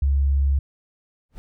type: tone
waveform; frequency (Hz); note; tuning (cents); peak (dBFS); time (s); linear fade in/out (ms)
sine; 69.2; C#2; -2; -16; 0.02-0.59; 5
type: noise with exponential growth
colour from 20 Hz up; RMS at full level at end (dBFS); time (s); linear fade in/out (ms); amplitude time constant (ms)
brown; -35; 1.29-1.38; 0; 18
effects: none